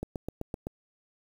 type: click train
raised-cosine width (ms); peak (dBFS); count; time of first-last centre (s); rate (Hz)
2; -20; 6; 0.03-0.669; 7.82
effects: 8-bit